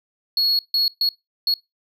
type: tone bursts at uneven times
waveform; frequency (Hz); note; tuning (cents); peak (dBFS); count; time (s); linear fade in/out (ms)
triangle; 4337; C#8; -39; -15; 4; 0.37-0.59 / 0.74-0.88 / 1.01-1.09 / 1.47-1.54; 2
effects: noise-tail reverb RT60 0.2 s tail -22 dB re dry